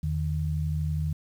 sine tone pair together, 81.4 / 153.66 Hz, E2 / D#3, -21 / -21 cents, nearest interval major seventh, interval 1100 cents, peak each -28 dBFS, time 0.03-1.13 s, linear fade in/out 5 ms, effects 9-bit

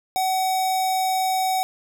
square tone with notch filter, 754 Hz, F#5, 32 cents sharp, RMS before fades -22 dBFS, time 0.16-1.63 s, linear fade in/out 0 ms, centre 1700 Hz, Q 0.9, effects none

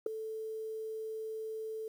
sine tone with ADSR envelope, 440 Hz, A4, in tune, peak -23 dBFS, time 0.06-1.88 s, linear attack 5 ms, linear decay 4 ms, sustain -14 dB, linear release 3 ms, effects tanh soft clip ceiling -24 dBFS + 10-bit

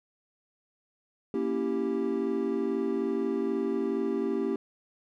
triangle chord, A# diminished seventh, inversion none, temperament equal, 233.1 / 277.2 / 329.6 / 392 Hz, A#3 / C#4 / E4 / G4, 0 / 0 / 0 / 0 cents, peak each -31 / -31 / -32 / -28 dBFS, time 1.34-4.56 s, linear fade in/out 2 ms, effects none

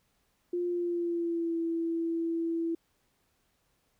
sine tone with pitch glide, 351.7 to 332 Hz, F4 to E4, +12 to +12 cents, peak -28 dBFS, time 0.53-2.75 s, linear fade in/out 5 ms, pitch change -100 cents, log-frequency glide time 0.68-1.57 s, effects pink hiss -73 dBFS RMS until 3.99 s

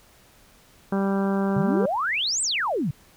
harmonic tone, 196 Hz, G3, in tune, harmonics 1 / 2 / 3 / 4 / 5 / 6 / 7 / 8, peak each -22 / -28 / -32 / -34 / -36 / -38 / -39 / -40 dBFS, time 0.92-1.86 s, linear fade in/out 5 ms
sine exponential two-way sweep, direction up then down, 126.3 to 8540 to 126.3 Hz, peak -22 dBFS, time 1.56-2.91 s, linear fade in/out 5 ms, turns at 2.42 s
effects pink hiss -55 dBFS RMS until 3.16 s

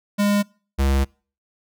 square tone pair in turn, 204.1 / 68.11 Hz, G#3 / C#2, -30 / -30 cents, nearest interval octave + perfect fifth, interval 1900 cents, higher first, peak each -17 / -17 dBFS, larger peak neither, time 0.18-0.43 / 0.78-1.05 s, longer second, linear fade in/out 20 ms, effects noise-tail reverb RT60 0.4 s tail -26 dB re dry

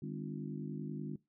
harmonic tone with a mistuned harmonic, 50.2 Hz, G1, 42 cents sharp, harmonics 3 / 4 / 5 / 6 / 7, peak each -42 / -44 / -46 / -48 / -49 dBFS, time 0.02-1.16 s, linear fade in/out 5 ms, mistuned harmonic 5, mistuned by +62 cents, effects noise-tail reverb RT60 0.2 s tail -19 dB re dry

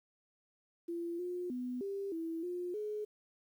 sine tone with pitch steps, 340.9 / 357.1 / 249.4 / 395.9 / 328.3 / 355.5 / 422.2 Hz, F4 / F4 / B3 / G4 / E4 / F4 / G#4, -42 / +39 / +17 / +17 / -7 / +31 / +29 cents, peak -36 dBFS, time 0.88-3.05 s, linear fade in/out 10 ms, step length 310 ms, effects 11-bit

